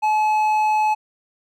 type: tone with hard clipping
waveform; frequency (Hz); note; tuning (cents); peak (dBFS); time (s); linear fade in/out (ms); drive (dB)
triangle; 857; A5; -46; -17; 0.02-0.95; 20; 9
effects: none